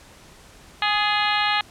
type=harmonic tone with a mistuned harmonic; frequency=415.1 Hz; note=G#4; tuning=1 cent flat; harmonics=2 / 3 / 4 / 5 / 6 / 7 / 8 / 9 / 10; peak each=-24 / -26 / -27 / -28 / -29 / -29 / -30 / -31 / -31 dBFS; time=0.82-1.61 s; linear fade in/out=2 ms; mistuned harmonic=4; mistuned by=+39 cents; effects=pink hiss -48 dBFS RMS until 1.7 s + low-pass 10000 Hz 12 dB/octave